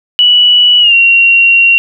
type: tone with pitch glide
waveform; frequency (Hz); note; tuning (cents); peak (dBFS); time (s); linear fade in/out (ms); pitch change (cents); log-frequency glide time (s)
sine; 2947 to 2750; F#7 to F7; -8 to -27; -3; 0.19-1.78; 0; -119; 0.8-0.94
effects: none